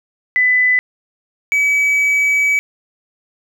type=tone pair in turn; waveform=sine / triangle; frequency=2000 / 2283 Hz; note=B6 / D7; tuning=+21 / -50 cents; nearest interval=major second; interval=229 cents; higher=second; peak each=-10 dBFS; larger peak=neither; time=0.36-0.79 / 1.52-2.59 s; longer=second; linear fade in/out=0 ms; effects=none